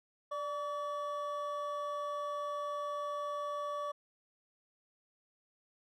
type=tone pair together; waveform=triangle; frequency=587.3 / 1141.8 Hz; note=D5 / D6; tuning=0 / -49 cents; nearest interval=octave; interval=1151 cents; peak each=-37 / -36 dBFS; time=0.31-3.92 s; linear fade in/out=10 ms; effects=none